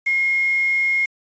sine tone with quantisation, 2148 Hz, C7, 45 cents sharp, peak -16 dBFS, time 0.06-1.06 s, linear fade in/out 10 ms, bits 6, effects resampled to 16000 Hz

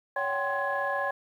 sine tone cluster, 561 / 749 / 784 / 1049 / 1679 Hz, C#5 / F#5 / G5 / C6 / G#6, +21 / +21 / 0 / +4 / +18 cents, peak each -31 / -39 / -33 / -32 / -31 dBFS, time 0.16-1.11 s, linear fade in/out 5 ms, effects tanh soft clip ceiling -18 dBFS + 10-bit

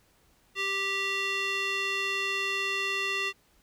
square tone with band-pass filter, 391.9 Hz, G4, in tune, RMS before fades -30 dBFS, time 0.55-3.33 s, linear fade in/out 50 ms, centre 2700 Hz, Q 2.2, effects pink hiss -65 dBFS RMS until 3.62 s

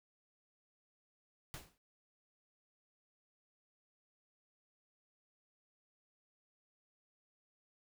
pink noise with exponential decay, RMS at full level -44 dBFS, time 1.54-1.78 s, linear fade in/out 0 ms, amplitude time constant 52 ms, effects none

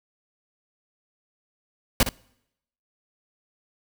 pink noise with echo, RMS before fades -17 dBFS, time 2-2.03 s, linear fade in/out 2 ms, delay 61 ms, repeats 1, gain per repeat -10 dB, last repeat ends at 2.091 s, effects noise-tail reverb RT60 0.8 s tail -26 dB re dry

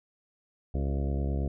harmonic tone with a mistuned harmonic, 69.3 Hz, C#2, in tune, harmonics 1 / 2 / 3 / 4 / 5 / 6 / 7 / 8 / 9 / 10, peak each -28 / -34 / -38 / -40 / -42 / -44 / -45 / -46 / -47 / -48 dBFS, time 0.74-1.48 s, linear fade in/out 5 ms, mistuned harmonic 6, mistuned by -33 cents, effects none

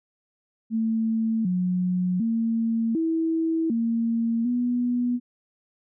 sine tone with pitch steps, 223.7 / 181.3 / 227.4 / 325.3 / 229.9 / 244.3 Hz, A3 / F#3 / A#3 / E4 / A#3 / B3, +29 / -35 / -43 / -23 / -24 / -19 cents, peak -21 dBFS, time 0.7-5.2 s, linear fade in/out 50 ms, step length 750 ms, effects none

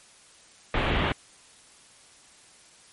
pink low-pass noise, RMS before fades -25 dBFS, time 0.74-1.12 s, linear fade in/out 2 ms, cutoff 3500 Hz, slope 48 dB/octave, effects white hiss -54 dBFS RMS until 2.92 s + MP3 48 kbps

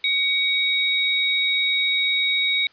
sine tone pair together, 2254 / 3786 Hz, C#7 / A#7, +28 / +26 cents, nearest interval major sixth, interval 898 cents, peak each -21 dBFS, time 0.04-2.67 s, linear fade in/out 2 ms, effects white hiss -54 dBFS RMS until 2.72 s + resampled to 11025 Hz

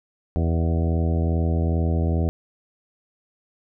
harmonic tone with a mistuned harmonic, 82.41 Hz, E2, in tune, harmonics 1 / 2 / 3 / 4 / 5 / 6 / 7 / 8 / 9, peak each -20 / -26 / -30 / -32 / -34 / -36 / -37 / -38 / -39 dBFS, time 0.36-2.29 s, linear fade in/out 0 ms, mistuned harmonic 7, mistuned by +38 cents, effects none

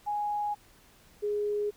sine tone pair in turn, 830 / 415 Hz, G#5 / G#4, -1 / -1 cents, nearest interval octave, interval 1200 cents, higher first, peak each -28 / -27 dBFS, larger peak second, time 0.06-0.55 / 1.22-1.71 s, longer neither, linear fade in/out 20 ms, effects pink hiss -59 dBFS RMS until 1.76 s

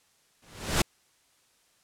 pink noise with exponential growth, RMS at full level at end -20 dBFS, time 0.42-0.82 s, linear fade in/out 5 ms, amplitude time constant 86 ms, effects white hiss -66 dBFS RMS until 1.83 s + low-pass 10000 Hz 12 dB/octave

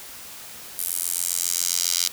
10% pulse tone with high-pass filter sweep, 87.4 Hz, F2, 2 cents sharp, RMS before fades -25 dBFS, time 0.78-2.08 s, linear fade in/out 5 ms, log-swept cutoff 11000 to 4900 Hz, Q 1.6, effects white hiss -40 dBFS RMS until 2.12 s

